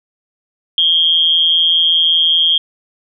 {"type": "tone with amplitude modulation", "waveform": "sine", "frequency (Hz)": 3237, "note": "G#7", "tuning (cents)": -45, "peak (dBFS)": -6, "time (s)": [0.78, 2.58], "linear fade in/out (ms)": 2, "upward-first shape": "sine", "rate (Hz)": 165, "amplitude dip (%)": 70, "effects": []}